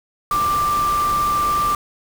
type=tone in noise; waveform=sine; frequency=1181 Hz; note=D6; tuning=9 cents sharp; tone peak=-16 dBFS; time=0.31-1.75 s; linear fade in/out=2 ms; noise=pink; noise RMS=-29 dBFS; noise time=0.31-1.75 s; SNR=+10 dB; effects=none